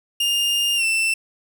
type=tone with pitch glide; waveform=40% pulse; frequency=2819 to 2673 Hz; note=F7 to E7; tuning=+16 to +23 cents; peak=-17 dBFS; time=0.2-1.14 s; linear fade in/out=5 ms; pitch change=-93 cents; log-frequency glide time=0.76-0.84 s; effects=8-bit